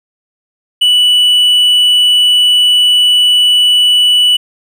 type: tone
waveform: triangle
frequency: 2960 Hz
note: F#7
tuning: in tune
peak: -4 dBFS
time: 0.81-4.37 s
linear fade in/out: 10 ms
effects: none